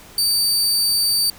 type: tone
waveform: sawtooth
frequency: 4615 Hz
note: D8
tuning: 31 cents flat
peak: -13 dBFS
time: 0.18-1.3 s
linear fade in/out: 2 ms
effects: pink hiss -43 dBFS RMS until 1.38 s